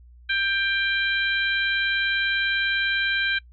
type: harmonic tone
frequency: 790 Hz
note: G5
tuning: 13 cents sharp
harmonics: 2 / 3 / 4 / 5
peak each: -23 / -27 / -29 / -31 dBFS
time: 0.29-3.39 s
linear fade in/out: 10 ms
effects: noise-tail reverb RT60 0.1 s tail -24 dB re dry + added 60 Hz sine -46 dBFS peak until 3.52 s